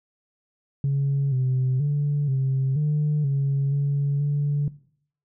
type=tone with pitch steps; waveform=sine; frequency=139.1 / 129.3 / 145.2 / 133.5 / 149.9 / 138.6 / 141.7 / 144.7 Hz; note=C#3 / C3 / D3 / C3 / D3 / C#3 / C#3 / D3; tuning=+6 / -20 / -19 / +35 / +36 / 0 / +38 / -25 cents; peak=-18 dBFS; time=0.84-4.68 s; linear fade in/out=2 ms; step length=480 ms; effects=noise-tail reverb RT60 0.6 s tail -20 dB re dry + tanh soft clip ceiling -17 dBFS